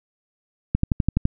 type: click train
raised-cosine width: 5 ms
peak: -6 dBFS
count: 7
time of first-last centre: 0.75-1.254 s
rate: 11.9 Hz
effects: none